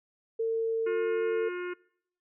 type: tone with pitch glide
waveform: sine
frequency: 452 to 448.6 Hz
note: A4 to A4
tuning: +47 to +34 cents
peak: -26 dBFS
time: 0.39-1.49 s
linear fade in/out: 10 ms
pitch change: -13 cents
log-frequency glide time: 0.64-1.32 s
type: harmonic tone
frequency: 357 Hz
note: F4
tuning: 38 cents sharp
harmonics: 1 / 3 / 4 / 5 / 6 / 7 / 8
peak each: -33 / -45 / -40 / -49 / -47 / -51 / -56 dBFS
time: 0.86-1.74 s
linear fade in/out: 10 ms
effects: noise-tail reverb RT60 0.7 s tail -25 dB re dry